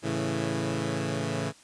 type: chord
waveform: 15% pulse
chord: A major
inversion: none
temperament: equal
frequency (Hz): 110 / 138.59 / 164.81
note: A2 / C#3 / E3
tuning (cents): 0 / 0 / 0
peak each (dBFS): -26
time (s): 0.02-1.53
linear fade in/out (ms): 50
effects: white hiss -55 dBFS RMS until 1.63 s + resampled to 22050 Hz